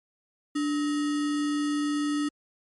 sine tone with sample-and-hold, 293.6 Hz, D4, in tune, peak -24 dBFS, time 0.55-2.29 s, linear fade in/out 10 ms, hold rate 1575 Hz, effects MP3 48 kbps

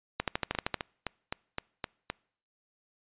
two click trains, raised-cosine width 0.3 ms, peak -12 / -16 dBFS, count 8 / 7, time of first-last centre 0.2-0.743 / 0.55-2.1 s, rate 12.9 / 3.87 Hz, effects noise-tail reverb RT60 0.6 s tail -26 dB re dry + resampled to 8000 Hz

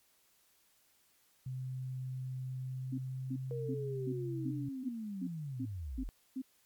sine tone with pitch glide, 129.2 to 131.53 Hz, C3 to C3, -21 to +9 cents, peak -37 dBFS, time 1.46-4.69 s, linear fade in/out 5 ms, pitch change +30 cents, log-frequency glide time 2.55-3.86 s
sine tone bursts, 261.6 Hz, C4, in tune, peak -35 dBFS, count 10, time 2.92-6.42 s, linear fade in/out 10 ms, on 62 ms, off 320 ms
sine linear sweep, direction down, 476.7 to 36.71 Hz, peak -38 dBFS, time 3.51-6.09 s, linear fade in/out 0 ms
effects white hiss -70 dBFS RMS until 6.65 s + MP3 96 kbps

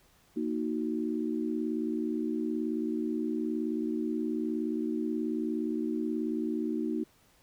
sine chord, D# minor, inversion second, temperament equal, 233.1 / 311.1 / 370 Hz, A#3 / D#4 / F#4, 0 / 0 / 0 cents, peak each -33 / -32 / -36 dBFS, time 0.36-7.04 s, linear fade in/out 10 ms, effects pink hiss -64 dBFS RMS until 7.42 s

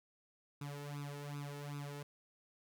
sawtooth tone with flanger, 144.1 Hz, D3, 33 cents flat, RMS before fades -45 dBFS, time 0.61-2.03 s, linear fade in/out 5 ms, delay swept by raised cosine 0.79 to 2.29 ms, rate 2.6 Hz, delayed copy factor +0.85, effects none

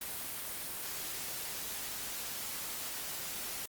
white noise, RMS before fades -40 dBFS, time 0.01-3.66 s, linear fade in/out 5 ms, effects Opus 32 kbps

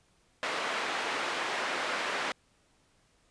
white band-pass noise, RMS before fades -33 dBFS, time 0.43-2.32 s, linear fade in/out 0 ms, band 370 to 2100 Hz, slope 12 dB/octave, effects pink hiss -68 dBFS RMS until 3.3 s + resampled to 22050 Hz

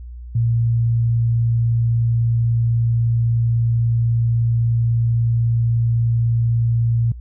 sine tone, 116.3 Hz, A#2, 4 cents flat, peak -14 dBFS, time 0.35-7.12 s, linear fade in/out 5 ms, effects added 60 Hz sine -31 dBFS peak until 7.2 s

